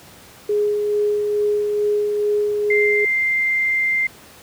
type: tone with tremolo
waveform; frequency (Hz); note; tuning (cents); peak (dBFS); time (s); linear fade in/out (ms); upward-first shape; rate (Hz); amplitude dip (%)
sine; 416.2; G#4; +4; -15; 0.49-3.05; 5; sine; 2.3; 30
type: tone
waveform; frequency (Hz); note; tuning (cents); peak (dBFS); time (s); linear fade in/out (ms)
sine; 2093; C7; 0; -16; 2.7-4.07; 5
effects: pink hiss -44 dBFS RMS until 4.42 s + high-pass 80 Hz 12 dB/octave